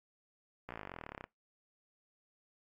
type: slowing click train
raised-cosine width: 0.5 ms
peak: -28 dBFS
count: 25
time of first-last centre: 0.69-1.241 s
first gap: 16 ms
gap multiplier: 1.03
effects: noise-tail reverb RT60 0.2 s tail -24 dB re dry + AAC 48 kbps